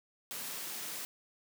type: high-pass noise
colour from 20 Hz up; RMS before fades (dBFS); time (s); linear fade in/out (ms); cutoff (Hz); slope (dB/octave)
white; -41; 0.31-1.05; 0; 130; 96
effects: none